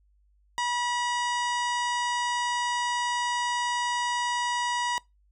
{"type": "harmonic tone with a mistuned harmonic", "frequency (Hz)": 970, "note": "B5", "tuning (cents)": -31, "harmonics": [1, 2, 3, 4, 5, 6, 7, 8, 9], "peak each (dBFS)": [-27, -33, -37, -39, -41, -43, -44, -45, -46], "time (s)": [0.58, 4.98], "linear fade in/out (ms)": 0, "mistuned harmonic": 4, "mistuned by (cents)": -69, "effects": ["noise-tail reverb RT60 0.2 s tail -24 dB re dry", "added 50 Hz sine -61 dBFS peak until 5.31 s"]}